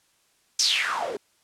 white noise with band-pass filter sweep, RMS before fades -25 dBFS, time 0.59-1.17 s, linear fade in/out 5 ms, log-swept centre 6100 to 360 Hz, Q 6, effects white hiss -65 dBFS RMS until 1.43 s + low-pass 10000 Hz 12 dB/octave

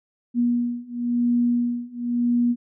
sine beating tone pair, 239.9 / 240.86 Hz, A#3 / B3, +50 / -43 cents, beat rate 0.96 Hz, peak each -23 / -22 dBFS, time 0.34-2.56 s, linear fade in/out 50 ms, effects none

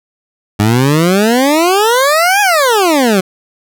20% pulse exponential two-way sweep, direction up then down, 100.6 to 843 to 180.6 Hz, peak -3 dBFS, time 0.59-3.21 s, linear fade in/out 10 ms, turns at 2.41 s, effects none

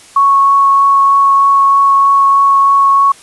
sine tone with vibrato, 1106 Hz, C#6, 4 cents flat, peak -5 dBFS, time 0.16-3.12 s, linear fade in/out 5 ms, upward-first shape triangle, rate 3.2 Hz, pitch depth 8 cents each way, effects white hiss -39 dBFS RMS until 3.22 s + resampled to 24000 Hz

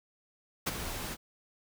pink noise with ADSR envelope, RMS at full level -28 dBFS, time 0.66-1.17 s, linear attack 15 ms, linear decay 27 ms, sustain -10 dB, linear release 46 ms, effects none

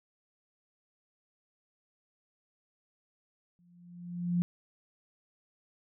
sine tone with exponential growth, 175 Hz, F3, 4 cents sharp, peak -23 dBFS, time 3.59-4.42 s, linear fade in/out 0 ms, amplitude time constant 180 ms, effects none

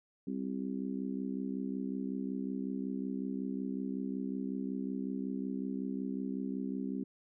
harmonic tone, 65.41 Hz, C2, in tune, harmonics 3 / 4 / 5 / 6, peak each -38 / -37 / -45 / -46 dBFS, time 0.27-7.04 s, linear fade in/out 5 ms, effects none

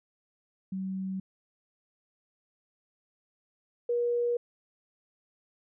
sine tone pair in turn, 190 / 478.8 Hz, F#3 / A#4, +46 / +46 cents, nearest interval octave + major third, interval 1600 cents, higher second, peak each -31 / -25 dBFS, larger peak second, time 0.72-1.2 / 3.89-4.37 s, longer neither, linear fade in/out 5 ms, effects none

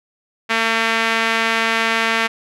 sawtooth tone with band-pass filter, 226.1 Hz, A3, 47 cents sharp, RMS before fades -18 dBFS, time 0.49-2.28 s, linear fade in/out 20 ms, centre 2100 Hz, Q 1.4, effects none

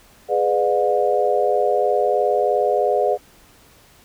sine chord, G# diminished seventh, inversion none, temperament just, 415.3 / 498.4 / 598 / 717.6 Hz, G#4 / B4 / D5 / F5, 0 / +16 / +31 / +47 cents, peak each -21 dBFS, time 0.28-3.18 s, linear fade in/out 50 ms, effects pink hiss -51 dBFS RMS until 4.04 s

